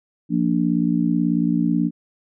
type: chord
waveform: sine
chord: Bb major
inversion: second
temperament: just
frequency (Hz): 174.81 / 233.1 / 291.4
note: F3 / Bb3 / D4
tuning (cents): +2 / 0 / -13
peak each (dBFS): -21 / -21 / -21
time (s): 0.29-1.91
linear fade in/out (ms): 50
effects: none